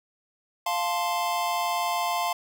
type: chord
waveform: square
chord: F major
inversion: none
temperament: equal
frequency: 698.5 / 880 / 1046.5 Hz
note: F5 / A5 / C6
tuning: 0 / 0 / 0 cents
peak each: -29 / -31 / -30 dBFS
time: 0.66-2.33 s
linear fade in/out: 5 ms
effects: none